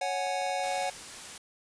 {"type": "chord", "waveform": "square", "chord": "C# suspended fourth", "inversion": "none", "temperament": "just", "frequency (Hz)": [554.4, 739.2, 831.5], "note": ["C#5", "F#5", "G#5"], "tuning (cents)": [0, -2, 2], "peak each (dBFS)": [-35, -32, -37], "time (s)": [0.01, 0.9], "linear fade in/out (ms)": 5}
{"type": "clicks", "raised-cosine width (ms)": 0.5, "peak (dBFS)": -38, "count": 9, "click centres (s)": [0.269, 0.417, 0.466, 0.496, 0.598, 0.664, 0.718, 0.78, 0.816]}
{"type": "noise", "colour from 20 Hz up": "white", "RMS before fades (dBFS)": -43, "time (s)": [0.63, 1.38], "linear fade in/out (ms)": 5}
{"effects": ["resampled to 22050 Hz"]}